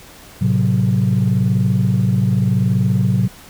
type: chord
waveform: sine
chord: F# diminished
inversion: first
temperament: equal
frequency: 110 / 130.81 / 185 Hz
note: A2 / C3 / F#3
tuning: 0 / 0 / 0 cents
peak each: -16 dBFS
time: 0.41-3.28 s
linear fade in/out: 10 ms
effects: tanh soft clip ceiling -7 dBFS + pink hiss -41 dBFS RMS until 3.49 s